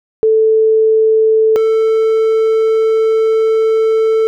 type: tone pair in turn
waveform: sine / triangle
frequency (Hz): 440 / 443.1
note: A4 / A4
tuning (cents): 0 / +12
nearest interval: unison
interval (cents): 12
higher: second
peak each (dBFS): -7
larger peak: neither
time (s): 0.23-1.56 / 1.56-4.27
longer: second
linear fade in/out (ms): 0
effects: none